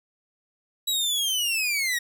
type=linear sweep; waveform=sawtooth; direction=down; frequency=3916 to 1864.7 Hz; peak=-20 dBFS; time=0.87-1.99 s; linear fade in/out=10 ms; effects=none